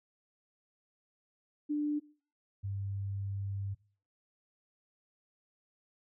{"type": "tone pair in turn", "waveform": "sine", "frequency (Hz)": [296.3, 98.88], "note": ["D4", "G2"], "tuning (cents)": [15, 15], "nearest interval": "octave + perfect fifth", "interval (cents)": 1900, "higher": "first", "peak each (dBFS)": [-29, -34], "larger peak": "first", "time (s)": [[1.69, 2], [2.63, 3.75]], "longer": "second", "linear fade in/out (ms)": 20, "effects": ["noise-tail reverb RT60 0.4 s tail -20 dB re dry"]}